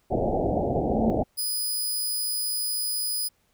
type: low-pass noise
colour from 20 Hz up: white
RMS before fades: -25 dBFS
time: 0.1-1.24 s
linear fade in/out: 20 ms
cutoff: 790 Hz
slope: 96 dB/octave
type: tone with exponential growth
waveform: sine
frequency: 223.2 Hz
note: A3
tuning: 25 cents sharp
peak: -18 dBFS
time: 0.45-1.1 s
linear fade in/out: 0 ms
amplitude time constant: 140 ms
type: tone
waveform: 10% pulse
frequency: 4978 Hz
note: D#8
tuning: in tune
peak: -19 dBFS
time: 1.37-3.29 s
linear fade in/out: 20 ms
effects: pink hiss -68 dBFS RMS until 3.53 s